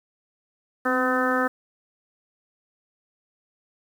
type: harmonic tone with a mistuned harmonic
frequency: 254.4 Hz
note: C4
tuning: 48 cents flat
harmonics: 1 / 2 / 3 / 4 / 5 / 6 / 7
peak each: -26 / -26 / -31 / -32 / -26 / -28 / -30 dBFS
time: 0.85-1.48 s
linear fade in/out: 10 ms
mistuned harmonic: 1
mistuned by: +34 cents
effects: 8-bit